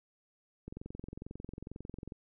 click train, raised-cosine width 3 ms, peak -30 dBFS, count 33, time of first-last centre 0.68-2.121 s, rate 22.2 Hz, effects none

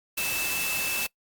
sine tone in noise, 2637 Hz, E7, in tune, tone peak -30 dBFS, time 0.17-1.07 s, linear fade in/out 10 ms, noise white, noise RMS -30 dBFS, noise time 0.17-1.07 s, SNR -3 dB, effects noise-tail reverb RT60 0.1 s tail -23 dB re dry + Opus 48 kbps

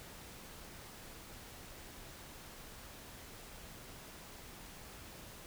silence, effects pink hiss -52 dBFS RMS until 5.46 s

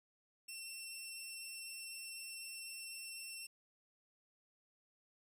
15% pulse tone, 2704 Hz, E7, 43 cents sharp, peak -39 dBFS, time 0.48-3.47 s, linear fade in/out 10 ms, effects 12-bit

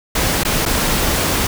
pink noise with dropouts, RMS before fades -17 dBFS, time 0.15-1.47 s, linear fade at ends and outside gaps 5 ms, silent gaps 0.435-0.449 / 0.654-0.66 s, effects none

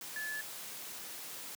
sine tone in noise, 1725 Hz, A6, 35 cents flat, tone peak -37 dBFS, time 0.16-0.41 s, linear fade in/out 2 ms, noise white, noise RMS -45 dBFS, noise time 0.01-1.55 s, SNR +5 dB, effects high-pass 150 Hz 12 dB/octave

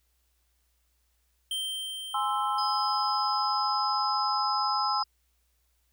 square tone with exponential decay, 3136 Hz, G7, in tune, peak -29 dBFS, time 1.51-4.41 s, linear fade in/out 2 ms, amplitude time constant 630 ms
sine chord, Ab augmented, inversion none, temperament equal, 830.6 / 1046.5 / 1318.5 Hz, Ab5 / C6 / E6, 0 / 0 / 0 cents, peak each -30 dBFS, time 2.14-5.03 s, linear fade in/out 5 ms
sine tone, 5040 Hz, D#8, 21 cents sharp, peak -31 dBFS, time 2.58-5.04 s, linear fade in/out 5 ms
effects added 60 Hz sine -70 dBFS peak until 5.92 s + white hiss -74 dBFS RMS until 5.92 s

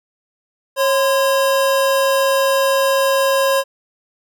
square tone pair together, 545.1 / 1029 Hz, C#5 / C6, -29 / -29 cents, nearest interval major seventh, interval 1100 cents, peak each -15 / -20 dBFS, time 0.76-3.64 s, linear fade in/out 50 ms, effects none

